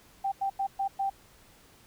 sine tone bursts at uneven times, 784 Hz, G5, in tune, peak -26 dBFS, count 5, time 0.24-0.32 / 0.41-0.5 / 0.59-0.67 / 0.79-0.88 / 0.99-1.1 s, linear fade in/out 10 ms, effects pink hiss -58 dBFS RMS until 1.86 s

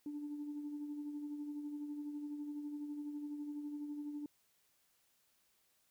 sine tone with tremolo, 293.7 Hz, D4, in tune, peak -38 dBFS, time 0.06-4.26 s, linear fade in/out 2 ms, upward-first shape sine, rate 12 Hz, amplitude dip 45%, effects tanh soft clip ceiling -36 dBFS + white hiss -75 dBFS RMS until 5.9 s

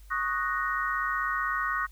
sine chord, D# minor seventh, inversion third, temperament equal, 1108.7 / 1244.5 / 1480 / 1864.7 Hz, C#6 / D#6 / F#6 / A#6, 0 / 0 / 0 / 0 cents, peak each -32 / -32 / -32 / -32 dBFS, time 0.1-1.87 s, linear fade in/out 20 ms, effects added 50 Hz sine -47 dBFS peak until 1.91 s + white hiss -62 dBFS RMS until 1.91 s

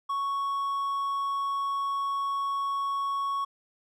triangle tone, 1110 Hz, C#6, 2 cents sharp, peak -25 dBFS, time 0.09-3.45 s, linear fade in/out 10 ms, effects none

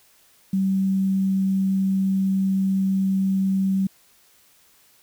sine tone with quantisation, 192.2 Hz, G3, 34 cents flat, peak -18 dBFS, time 0.53-3.87 s, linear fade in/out 5 ms, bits 8, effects white hiss -57 dBFS RMS until 5.02 s

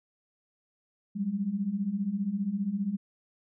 sine beating tone pair, 188.9 / 203.9 Hz, F#3 / G#3, +36 / -32 cents, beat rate 15 Hz, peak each -33 / -29 dBFS, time 1.15-2.97 s, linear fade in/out 20 ms, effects none

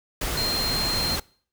sine tone in noise, 4186 Hz, C8, in tune, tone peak -24 dBFS, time 0.37-1.16 s, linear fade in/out 5 ms, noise pink, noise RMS -28 dBFS, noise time 0.21-1.2 s, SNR +1 dB, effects noise-tail reverb RT60 0.5 s tail -24 dB re dry

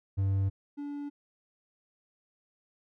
triangle tone pair in turn, 97.4 / 287.9 Hz, G2 / D4, -11 / -34 cents, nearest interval octave + perfect fifth, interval 1877 cents, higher second, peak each -23 / -33 dBFS, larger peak first, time 0.17-0.5 / 0.77-1.1 s, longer neither, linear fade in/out 20 ms, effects none

